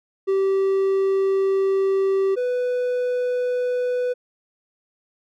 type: tone pair in turn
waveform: triangle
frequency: 387.7 / 496.1 Hz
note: G4 / B4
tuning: -19 / +8 cents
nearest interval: major third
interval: 427 cents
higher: second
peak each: -15 / -18 dBFS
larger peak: first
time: 0.27-2.36 / 2.36-4.14 s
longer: first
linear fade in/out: 20 ms
effects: none